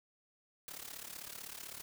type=noise with amplitude modulation; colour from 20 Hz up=white; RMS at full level=-44 dBFS; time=0.68-1.82 s; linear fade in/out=0 ms; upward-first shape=sine; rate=35.8 Hz; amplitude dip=80%; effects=none